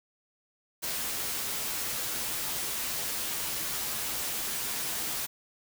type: noise with comb filter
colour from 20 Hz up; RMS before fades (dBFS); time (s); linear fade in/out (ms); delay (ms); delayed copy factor
white; -33; 0.82-5.27; 20; 11; -0.5
effects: none